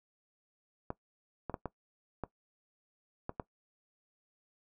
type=clicks; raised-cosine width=1 ms; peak=-22 dBFS; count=7; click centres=0.904 / 1.497 / 1.542 / 1.657 / 2.237 / 3.294 / 3.398 s; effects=noise-tail reverb RT60 0.1 s tail -18 dB re dry